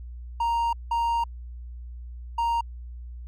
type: tone bursts at uneven times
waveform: triangle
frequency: 932.3 Hz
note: A#5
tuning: in tune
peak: -20 dBFS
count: 3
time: 0.4-0.73 / 0.91-1.24 / 2.38-2.61 s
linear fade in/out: 5 ms
effects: added 60 Hz sine -36 dBFS peak until 3.27 s